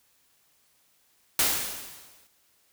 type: noise with exponential decay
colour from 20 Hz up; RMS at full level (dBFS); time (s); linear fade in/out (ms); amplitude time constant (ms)
white; -21; 1.39-2.27; 2; 190
effects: white hiss -66 dBFS RMS until 2.72 s